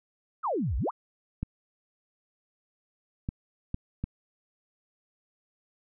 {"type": "exponential two-way sweep", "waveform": "sine", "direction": "down then up", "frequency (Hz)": [1409, 51.91, 1409], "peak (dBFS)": -26, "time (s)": [0.43, 0.91], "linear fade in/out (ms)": 20, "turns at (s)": 0.77}
{"type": "clicks", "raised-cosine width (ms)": 5, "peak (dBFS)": -18, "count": 4, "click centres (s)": [1.43, 3.289, 3.744, 4.04]}
{"effects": []}